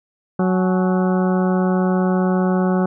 harmonic tone with a mistuned harmonic, 185 Hz, F#3, in tune, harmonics 1 / 2 / 3 / 4 / 5 / 6 / 7 / 8, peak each -16 / -22 / -26 / -28 / -30 / -32 / -33 / -34 dBFS, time 0.39-2.86 s, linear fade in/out 5 ms, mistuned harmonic 5, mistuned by -130 cents, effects none

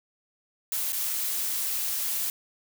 blue noise with dropouts, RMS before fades -29 dBFS, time 0.72-2.3 s, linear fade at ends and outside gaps 1 ms, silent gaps 0.922-0.929 s, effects none

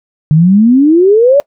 sine exponential sweep, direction up, 147.9 to 587.3 Hz, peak -3 dBFS, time 0.31-1.4 s, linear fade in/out 0 ms, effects noise-tail reverb RT60 0.1 s tail -23 dB re dry

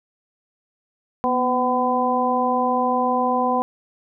harmonic tone with a mistuned harmonic, 252.2 Hz, B3, 36 cents sharp, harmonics 1 / 2 / 3 / 4, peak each -24 / -24 / -22 / -22 dBFS, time 1.24-3.62 s, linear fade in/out 0 ms, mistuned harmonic 1, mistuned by -45 cents, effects none

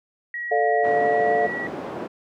sine tone with pitch glide, 1911 to 1932.1 Hz, A#6 to B6, +43 to -38 cents, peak -27 dBFS, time 0.34-1.67 s, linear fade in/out 2 ms, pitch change +19 cents, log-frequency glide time 0.72-1.36 s
sine chord, D minor, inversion second, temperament just, 440.5 / 587.3 / 704.8 Hz, A4 / D5 / F5, +2 / 0 / +16 cents, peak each -22 / -25 / -20 dBFS, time 0.51-1.47 s, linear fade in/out 10 ms
white band-pass noise, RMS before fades -32 dBFS, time 0.83-2.08 s, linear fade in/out 20 ms, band 200 to 570 Hz, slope 12 dB/octave
effects none

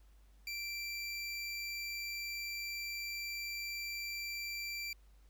25% pulse tone, 2349 Hz, D7, in tune, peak -35 dBFS, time 0.47-4.93 s, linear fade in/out 2 ms, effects added 50 Hz sine -59 dBFS peak until 5.29 s + pink hiss -73 dBFS RMS until 5.29 s

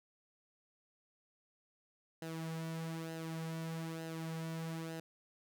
sawtooth tone with flanger, 162.7 Hz, E3, 22 cents flat, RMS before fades -42 dBFS, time 2.22-5 s, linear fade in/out 2 ms, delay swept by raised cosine 0.86 to 3.76 ms, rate 1.1 Hz, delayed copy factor -0.6, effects none

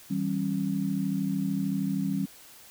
sine tone cluster, 161.1 / 194.3 / 272.8 Hz, E3 / G3 / C#4, -39 / -15 / -28 cents, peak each -33 / -28 / -31 dBFS, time 0.1-2.26 s, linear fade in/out 10 ms, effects white hiss -51 dBFS RMS until 2.7 s

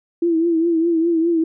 sine tone with vibrato, 332.5 Hz, E4, 15 cents sharp, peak -14 dBFS, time 0.22-1.44 s, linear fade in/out 5 ms, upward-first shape triangle, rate 4.9 Hz, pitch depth 74 cents each way, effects none

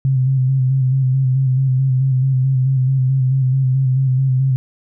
sine tone with vibrato, 131.4 Hz, C3, 8 cents sharp, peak -12 dBFS, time 0.05-4.56 s, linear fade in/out 0 ms, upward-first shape square, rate 4.6 Hz, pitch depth 34 cents each way, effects none

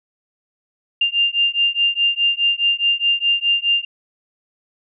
sine beating tone pair, 2794 / 2798.8 Hz, F7 / F7, 0 / +3 cents, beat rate 4.8 Hz, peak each -18 dBFS, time 1.01-3.85 s, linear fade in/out 5 ms, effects none

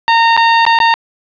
sawtooth tone with dropouts, 919 Hz, A#5, 25 cents flat, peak -3 dBFS, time 0.08-0.94 s, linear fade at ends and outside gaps 0 ms, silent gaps 0.366-0.375 / 0.652-0.665 / 0.788-0.802 s, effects resampled to 11025 Hz + 7-bit

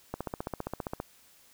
click train, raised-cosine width 1 ms, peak -19 dBFS, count 14, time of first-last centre 0.14-1.001 s, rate 15.1 Hz, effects white hiss -60 dBFS RMS until 1.53 s

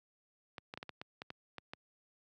clicks, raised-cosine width 0.3 ms, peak -27 dBFS, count 10, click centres 0.582 / 0.739 / 0.775 / 0.829 / 0.893 / 1.015 / 1.219 / 1.304 / 1.583 / 1.735 s, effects high-pass 100 Hz 12 dB/octave

